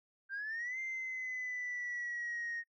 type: exponential two-way sweep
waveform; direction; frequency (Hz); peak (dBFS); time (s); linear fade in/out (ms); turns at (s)
sine; up then down; 1563 to 2093 to 1857; -36; 0.29-2.64; 50; 0.79
effects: noise-tail reverb RT60 0.1 s tail -21 dB re dry + tanh soft clip ceiling -34 dBFS